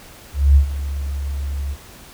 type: tone with ADSR envelope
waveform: sine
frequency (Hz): 70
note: C#2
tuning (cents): +18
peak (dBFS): -6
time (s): 0.33-1.77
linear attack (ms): 230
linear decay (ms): 94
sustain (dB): -15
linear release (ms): 56
effects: pink hiss -42 dBFS RMS until 2.13 s